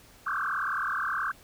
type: tone with frequency modulation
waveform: sine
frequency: 1344 Hz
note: E6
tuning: 33 cents sharp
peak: -27 dBFS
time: 0.26-1.32 s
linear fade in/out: 10 ms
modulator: 39 Hz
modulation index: 6.6
effects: pink hiss -55 dBFS RMS until 1.43 s

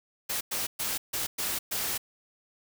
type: noise bursts at uneven times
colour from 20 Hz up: white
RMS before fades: -31 dBFS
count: 6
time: 0.29-0.41 / 0.51-0.67 / 0.79-0.98 / 1.13-1.27 / 1.38-1.59 / 1.71-1.98 s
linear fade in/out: 10 ms
effects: none

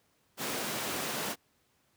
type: high-pass noise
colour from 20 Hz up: pink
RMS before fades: -35 dBFS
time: 0.37-1.36 s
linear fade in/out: 50 ms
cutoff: 210 Hz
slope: 12 dB/octave
effects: pink hiss -71 dBFS RMS until 1.96 s + high-pass 80 Hz 12 dB/octave

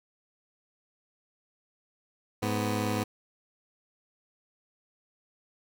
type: tone pair together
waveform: 15% pulse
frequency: 105.3 / 248.7 Hz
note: G#2 / B3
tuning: +24 / +12 cents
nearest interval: octave + minor third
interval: 1488 cents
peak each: -23 / -25 dBFS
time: 2.42-3.04 s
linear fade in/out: 10 ms
effects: none

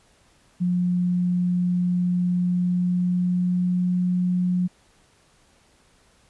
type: tone with pitch glide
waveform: sine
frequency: 178.4 to 180.06 Hz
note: F3 to F#3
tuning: +37 to -47 cents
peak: -19 dBFS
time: 0.6-4.68 s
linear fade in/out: 20 ms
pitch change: +16 cents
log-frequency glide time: 2.36-4.01 s
effects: pink hiss -59 dBFS RMS until 6.29 s + resampled to 24000 Hz

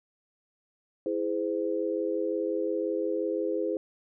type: chord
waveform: sine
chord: E augmented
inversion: none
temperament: equal with one note detuned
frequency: 329.6 / 415.3 / 513.1 Hz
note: E4 / G#4 / B#4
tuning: 0 / 0 / -34 cents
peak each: -31 dBFS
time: 1.06-3.77 s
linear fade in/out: 2 ms
effects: none

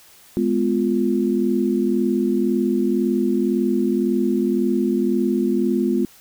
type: chord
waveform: sine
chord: F diminished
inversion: first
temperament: just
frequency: 209.5 / 251.4 / 349.2 Hz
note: Ab3 / Cb4 / F4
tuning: +15 / +31 / 0 cents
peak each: -21 dBFS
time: 0.37-6.05 s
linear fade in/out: 0 ms
effects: white hiss -49 dBFS RMS until 6.2 s

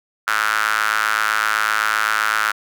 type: tone with high-pass filter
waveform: square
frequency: 53.9 Hz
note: A1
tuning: 35 cents flat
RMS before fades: -19 dBFS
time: 0.27-2.52 s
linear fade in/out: 10 ms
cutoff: 1400 Hz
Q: 5.3
effects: none

